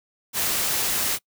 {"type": "noise", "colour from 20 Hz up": "white", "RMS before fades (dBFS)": -24, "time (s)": [0.33, 1.19], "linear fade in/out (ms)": 50, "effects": ["noise-tail reverb RT60 0.1 s tail -25 dB re dry"]}